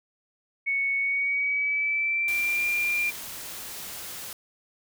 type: tone with pitch glide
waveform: sine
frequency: 2217 to 2390 Hz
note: C#7 to D7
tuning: 0 to +30 cents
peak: -23 dBFS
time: 0.66-3.11 s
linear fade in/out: 20 ms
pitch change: +130 cents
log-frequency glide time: 0.97-2.65 s
type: noise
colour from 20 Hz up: white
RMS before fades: -38 dBFS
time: 2.28-4.33 s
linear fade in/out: 2 ms
effects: none